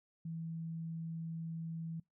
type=tone; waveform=sine; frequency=163.9 Hz; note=E3; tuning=10 cents flat; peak=-39 dBFS; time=0.25-2 s; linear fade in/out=5 ms; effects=noise-tail reverb RT60 0.2 s tail -25 dB re dry